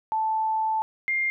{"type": "tone pair in turn", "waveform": "sine", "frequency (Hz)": [878, 2113], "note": ["A5", "C7"], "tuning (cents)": [-4, 16], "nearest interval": "octave + minor third", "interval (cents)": 1520, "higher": "second", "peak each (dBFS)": -22, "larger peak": "neither", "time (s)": [[0.12, 0.82], [1.08, 1.3]], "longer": "first", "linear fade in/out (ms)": 0, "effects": []}